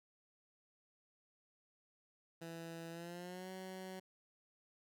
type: tone with pitch glide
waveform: 15% pulse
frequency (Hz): 166 to 187.41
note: E3 to F#3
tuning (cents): +12 to +22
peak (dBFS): -40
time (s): 2.41-4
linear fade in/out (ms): 10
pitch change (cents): +210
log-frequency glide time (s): 2.9-3.5
effects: none